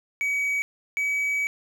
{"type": "tone pair in turn", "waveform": "triangle", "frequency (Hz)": [2268, 2277], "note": ["C#7", "C#7"], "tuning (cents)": [39, 46], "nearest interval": "unison", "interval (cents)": 7, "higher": "second", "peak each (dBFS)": -21, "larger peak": "neither", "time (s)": [[0.21, 0.62], [0.97, 1.47]], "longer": "second", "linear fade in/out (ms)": 0, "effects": []}